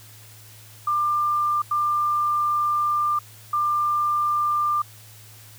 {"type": "tone bursts at uneven times", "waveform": "sine", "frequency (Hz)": 1193, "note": "D6", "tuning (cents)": 27, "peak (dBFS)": -19, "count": 3, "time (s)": [[0.87, 1.62], [1.71, 3.19], [3.53, 4.82]], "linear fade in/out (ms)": 5, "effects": ["added 108 Hz sine -47 dBFS peak until 5.58 s", "white hiss -48 dBFS RMS until 5.58 s"]}